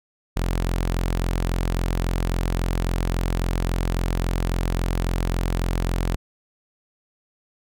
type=tone; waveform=sawtooth; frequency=43.65 Hz; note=F1; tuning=in tune; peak=-17 dBFS; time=0.36-6.16 s; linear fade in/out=10 ms; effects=none